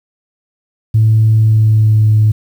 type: tone with pitch glide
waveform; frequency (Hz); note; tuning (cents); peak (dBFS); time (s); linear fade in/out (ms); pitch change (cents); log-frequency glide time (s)
sine; 110 to 107.74; A2 to A2; 0 to -36; -5; 0.94-2.32; 10; -36; 1.33-2.09
effects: tanh soft clip ceiling -2 dBFS + 7-bit